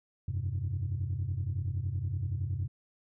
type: chord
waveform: sine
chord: F suspended second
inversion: none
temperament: equal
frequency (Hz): 87.31 / 98 / 130.81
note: F2 / G2 / C3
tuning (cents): 0 / 0 / 0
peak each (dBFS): -34 / -32 / -35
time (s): 0.28-2.68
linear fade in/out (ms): 5
effects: tanh soft clip ceiling -25 dBFS